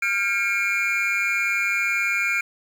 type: tone cluster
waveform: triangle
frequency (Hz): 1394 / 1598 / 2187 / 2385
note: F6 / G6 / C#7 / D7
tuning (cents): -4 / +33 / -24 / +26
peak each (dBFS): -26 / -29 / -25 / -21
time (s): 0.02-2.41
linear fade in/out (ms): 5
effects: 8-bit